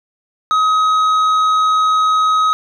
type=tone with tanh clipping; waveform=triangle; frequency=1267 Hz; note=D#6; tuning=31 cents sharp; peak=-12 dBFS; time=0.51-2.53 s; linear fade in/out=0 ms; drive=11 dB; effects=none